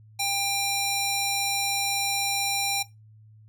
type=tone with band-pass filter; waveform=square; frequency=797 Hz; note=G5; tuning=28 cents sharp; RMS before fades=-27 dBFS; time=0.19-2.83 s; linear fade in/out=10 ms; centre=7800 Hz; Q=0.57; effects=noise-tail reverb RT60 0.2 s tail -17 dB re dry + added 108 Hz sine -49 dBFS peak until 3.48 s